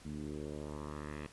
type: tone with low-pass filter sweep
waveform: 10% pulse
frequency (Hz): 74.4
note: D2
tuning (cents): +23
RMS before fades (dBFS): -43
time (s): 0.05-1.27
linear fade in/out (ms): 5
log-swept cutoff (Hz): 210 to 2600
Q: 2
effects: pink hiss -58 dBFS RMS until 1.32 s + resampled to 24000 Hz